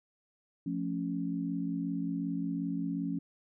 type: chord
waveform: sine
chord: F augmented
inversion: none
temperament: equal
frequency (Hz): 174.61 / 220 / 277.2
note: F3 / A3 / C#4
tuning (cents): 0 / 0 / 0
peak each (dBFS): -35 / -39 / -34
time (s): 0.66-3.19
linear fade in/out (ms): 5
effects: none